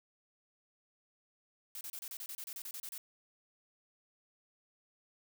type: noise bursts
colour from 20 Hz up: blue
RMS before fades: -44 dBFS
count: 14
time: 1.75-2.98 s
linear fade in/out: 2 ms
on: 60 ms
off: 30 ms
effects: none